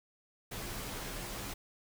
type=noise with comb filter; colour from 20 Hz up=pink; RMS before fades=-41 dBFS; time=0.51-1.54 s; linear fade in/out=10 ms; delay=13 ms; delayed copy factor=-0.6; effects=none